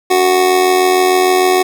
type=tone with amplitude modulation; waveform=25% pulse; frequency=370 Hz; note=F#4; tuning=in tune; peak=-3 dBFS; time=0.1-1.63 s; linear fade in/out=10 ms; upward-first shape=sine; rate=86.6 Hz; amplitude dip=50%; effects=none